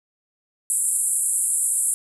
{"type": "band-pass noise", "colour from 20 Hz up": "white", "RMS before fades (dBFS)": -22, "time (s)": [0.7, 1.94], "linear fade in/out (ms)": 0, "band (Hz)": [7800, 11000], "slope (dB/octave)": 96, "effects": []}